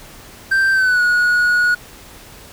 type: tone with pitch glide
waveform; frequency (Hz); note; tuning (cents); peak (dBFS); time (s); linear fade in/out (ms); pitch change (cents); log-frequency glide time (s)
triangle; 1568 to 1454.6; G6 to F#6; 0 to -30; -10; 0.51-1.75; 10; -130; 0.72-1.02
effects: pink hiss -40 dBFS RMS until 2.52 s